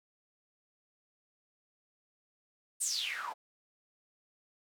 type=noise with band-pass filter sweep; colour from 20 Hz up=white; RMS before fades=-36 dBFS; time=2.8-3.34 s; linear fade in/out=20 ms; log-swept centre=9400 to 760 Hz; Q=9.9; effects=none